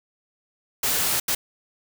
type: noise bursts at uneven times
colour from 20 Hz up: white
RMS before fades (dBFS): -23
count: 2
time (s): 0.83-1.2 / 1.28-1.35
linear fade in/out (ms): 5
effects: none